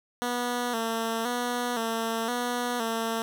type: tone with vibrato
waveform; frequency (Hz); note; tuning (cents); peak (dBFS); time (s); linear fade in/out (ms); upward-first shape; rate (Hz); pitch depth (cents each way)
10% pulse; 235.1; A#3; +15; -19; 0.22-3.22; 0; square; 0.97; 63
effects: none